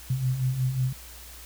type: beating tone pair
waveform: sine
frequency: 124.9 / 130.4 Hz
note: B2 / C3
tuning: +20 / -5 cents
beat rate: 5.5 Hz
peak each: -31 / -24 dBFS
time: 0.1-0.93 s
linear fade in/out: 5 ms
effects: added 60 Hz sine -46 dBFS peak until 1.45 s + white hiss -46 dBFS RMS until 1.45 s